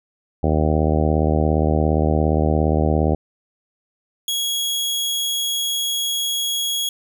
harmonic tone, 77.3 Hz, D#2, 11 cents flat, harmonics 1 / 2 / 3 / 4 / 5 / 6 / 7 / 8 / 9 / 10, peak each -19 / -22 / -24 / -25 / -26 / -27 / -27 / -28 / -29 / -29 dBFS, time 0.43-3.15 s, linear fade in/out 5 ms
sawtooth tone, 3322 Hz, G#7, in tune, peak -17 dBFS, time 4.28-6.89 s, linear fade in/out 2 ms
effects none

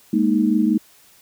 sine chord, Ab suspended second, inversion none, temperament equal, 207.7 / 233.1 / 311.1 Hz, Ab3 / Bb3 / Eb4, 0 / 0 / 0 cents, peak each -19 dBFS, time 0.13-0.78 s, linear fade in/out 5 ms, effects white hiss -52 dBFS RMS until 1.21 s

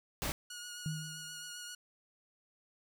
pink noise, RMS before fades -36 dBFS, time 0.22-0.32 s, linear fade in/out 0 ms
10% pulse tone with vibrato, 1445 Hz, F#6, 41 cents flat, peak -35 dBFS, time 0.5-1.75 s, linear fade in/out 5 ms, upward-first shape triangle, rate 7.6 Hz, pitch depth 23 cents each way
sine tone with exponential decay, 155.56 Hz, D#3, in tune, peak -32 dBFS, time 0.86-1.51 s, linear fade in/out 0 ms, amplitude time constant 140 ms
effects none

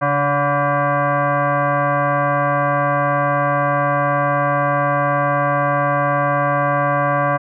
sine tone with frequency modulation, 290 Hz, D4, 22 cents flat, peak -14 dBFS, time 0.01-7.38 s, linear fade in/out 20 ms, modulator 431 Hz, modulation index 2.9, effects none

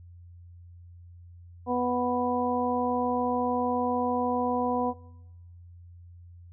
harmonic tone, 246.9 Hz, B3, in tune, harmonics 1 / 2 / 3 / 4, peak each -29 / -29 / -30 / -31 dBFS, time 1.66-4.94 s, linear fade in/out 50 ms, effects noise-tail reverb RT60 1.0 s tail -21 dB re dry + added 87 Hz sine -46 dBFS peak until 6.52 s

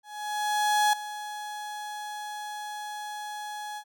35% pulse tone with ADSR envelope, 840 Hz, G#5, 19 cents sharp, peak -18 dBFS, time 0.03-3.84 s, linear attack 900 ms, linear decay 5 ms, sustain -15 dB, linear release 68 ms, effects none

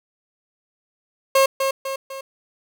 30% pulse tone with echo, 539 Hz, C#5, 49 cents flat, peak -10 dBFS, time 1.35-1.46 s, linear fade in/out 5 ms, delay 250 ms, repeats 3, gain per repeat -6 dB, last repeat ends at 2.21 s, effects none

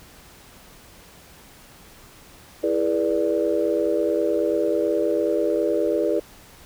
sine chord, E dominant seventh, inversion none, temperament equal with one note detuned, 329.6 / 415.3 / 484.6 / 587.3 Hz, E4 / G#4 / B4 / D5, 0 / 0 / -33 / 0 cents, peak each -24 dBFS, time 2.63-6.2 s, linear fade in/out 10 ms, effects tanh soft clip ceiling -9 dBFS + pink hiss -48 dBFS RMS until 6.65 s

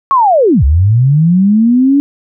sine linear two-way sweep, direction down then up, 1128 to 63.9 to 287.6 Hz, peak -5 dBFS, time 0.11-2 s, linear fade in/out 0 ms, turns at 0.64 s, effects none

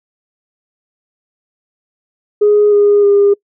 sine tone with pitch steps, 416.2 / 410 / 403.9 Hz, G#4 / G#4 / G#4, +4 / -22 / -48 cents, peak -5 dBFS, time 2.41-3.34 s, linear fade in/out 10 ms, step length 310 ms, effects noise-tail reverb RT60 0.1 s tail -25 dB re dry + tanh soft clip ceiling -2 dBFS

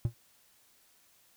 triangle tone with exponential decay, 116.54 Hz, A#2, in tune, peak -20 dBFS, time 0.05-0.14 s, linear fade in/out 0 ms, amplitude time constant 18 ms, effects white hiss -65 dBFS RMS until 1.36 s

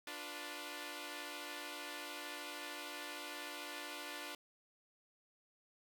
5% pulse chord, B diminished, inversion first, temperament equal with one note detuned, 293.7 / 351.9 / 493.9 Hz, D4 / F4 / B4, 0 / +13 / 0 cents, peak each -36 / -38 / -39 dBFS, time 0.07-4.35 s, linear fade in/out 2 ms, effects none

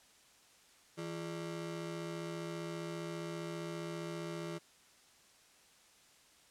30% pulse ring-modulated tone, 253.2 Hz, B3, 43 cents sharp, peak -34 dBFS, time 0.97-4.59 s, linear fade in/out 20 ms, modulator 89.1 Hz, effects white hiss -64 dBFS RMS until 6.5 s + low-pass 9000 Hz 12 dB/octave

